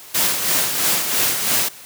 white noise with tremolo, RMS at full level -17 dBFS, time 0.14-1.69 s, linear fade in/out 10 ms, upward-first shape sine, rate 3 Hz, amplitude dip 50%, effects white hiss -40 dBFS RMS until 1.85 s + high-pass 100 Hz 12 dB/octave

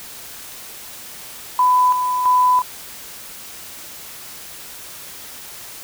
sine tone with tremolo, 1000 Hz, B5, 21 cents sharp, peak -11 dBFS, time 1.59-2.62 s, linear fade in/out 2 ms, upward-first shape square, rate 1.5 Hz, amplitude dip 50%, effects white hiss -36 dBFS RMS until 5.83 s

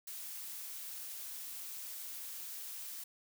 blue noise, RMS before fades -45 dBFS, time 0.07-3.04 s, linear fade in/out 5 ms, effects none

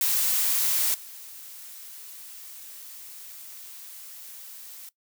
blue noise with level steps, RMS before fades -24 / -43 dBFS, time 0.01-4.89 s, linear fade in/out 2 ms, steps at 0.94 s, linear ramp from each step 5 ms, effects noise-tail reverb RT60 0.1 s tail -18 dB re dry

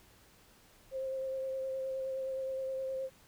sine tone with vibrato, 529 Hz, C5, 19 cents sharp, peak -34 dBFS, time 0.91-3.1 s, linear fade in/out 50 ms, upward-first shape sine, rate 9.6 Hz, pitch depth 16 cents each way, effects pink hiss -62 dBFS RMS until 3.27 s

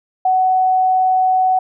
sine tone, 747 Hz, F#5, 16 cents sharp, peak -11 dBFS, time 0.25-1.59 s, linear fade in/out 5 ms, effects none

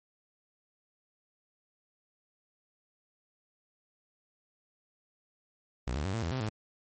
sawtooth tone with pitch steps, 61.5 / 74 / 95.7 / 113.7 / 83.3 / 130.2 / 108.1 Hz, B1 / D2 / G2 / A#2 / E2 / C3 / A2, -7 / +14 / -41 / -43 / +19 / -8 / -30 cents, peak -27 dBFS, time 5.87-6.493 s, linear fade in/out 5 ms, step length 89 ms, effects MP3 32 kbps

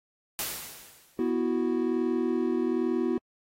white noise with exponential decay, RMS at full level -30 dBFS, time 0.39-1.31 s, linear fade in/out 0 ms, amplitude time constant 200 ms
triangle chord, B suspended fourth, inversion none, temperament just, 246.9 / 329.3 / 370.4 Hz, B3 / E4 / F#4, 0 / -2 / +2 cents, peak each -27 dBFS, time 1.19-3.18 s, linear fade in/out 2 ms
effects AAC 48 kbps

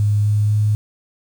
sine tone with pitch steps, 103.83 / 104.73 / 105.64 Hz, G#2 / G#2 / G#2, 0 / +15 / +30 cents, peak -13 dBFS, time 0-0.75 s, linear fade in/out 0 ms, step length 250 ms, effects 7-bit

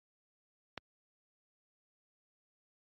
click, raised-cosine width 0.3 ms, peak -23 dBFS, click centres 0.777 s, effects high-pass 60 Hz 12 dB/octave + MP3 32 kbps

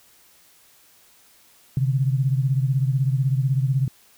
sine beating tone pair, 130.81 / 146.81 Hz, C3 / D3, 0 / 0 cents, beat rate 16 Hz, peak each -19 / -24 dBFS, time 1.77-3.88 s, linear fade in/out 2 ms, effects white hiss -55 dBFS RMS until 4.17 s

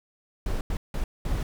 brown noise bursts at uneven times, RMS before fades -27 dBFS, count 4, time 0.46-0.61 / 0.7-0.77 / 0.94-1.04 / 1.25-1.43 s, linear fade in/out 2 ms, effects none

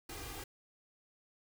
pink noise with comb filter, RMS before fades -45 dBFS, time 0.09-0.44 s, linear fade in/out 5 ms, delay 2.5 ms, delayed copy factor +0.85, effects none

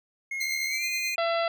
triangle tone with pitch glide, 2156 to 2462 Hz, C#7 to D#7, -49 to -19 cents, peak -28 dBFS, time 0.31-1.16 s, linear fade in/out 5 ms, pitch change +230 cents, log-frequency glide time 0.67-0.86 s
20% pulse tone with tremolo, 2082 Hz, C7, 9 cents flat, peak -23 dBFS, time 0.4-1.15 s, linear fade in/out 10 ms, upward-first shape sine, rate 9.4 Hz, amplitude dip 40%
harmonic tone, 672 Hz, E5, 33 cents sharp, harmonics 1 / 2 / 3 / 4 / 5 / 6 / 7, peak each -25 / -31 / -35 / -37 / -39 / -41 / -42 dBFS, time 1.18-1.48 s, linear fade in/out 2 ms
effects none

